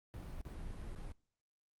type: noise with dropouts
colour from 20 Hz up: brown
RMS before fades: -45 dBFS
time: 0.14-1.12 s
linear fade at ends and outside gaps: 0 ms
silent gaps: 0.414-0.452 / 0.816-0.82 / 0.95-0.959 s
effects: noise-tail reverb RT60 0.5 s tail -24 dB re dry + Opus 32 kbps